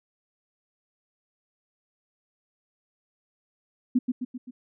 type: tone with echo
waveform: sine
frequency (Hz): 250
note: B3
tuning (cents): +21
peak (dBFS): -17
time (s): 3.95-3.99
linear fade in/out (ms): 10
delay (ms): 130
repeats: 4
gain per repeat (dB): -5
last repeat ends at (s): 4.51
effects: none